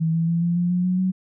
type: tone with pitch steps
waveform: sine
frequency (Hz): 161.8 / 165.1 / 168.48 / 171.92 / 175.43 / 179.01 / 182.67 / 186.4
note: E3 / E3 / E3 / F3 / F3 / F3 / F#3 / F#3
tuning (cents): -32 / +3 / +38 / -27 / +8 / +43 / -22 / +13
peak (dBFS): -18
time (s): 0-1.12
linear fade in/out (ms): 20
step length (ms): 140
effects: none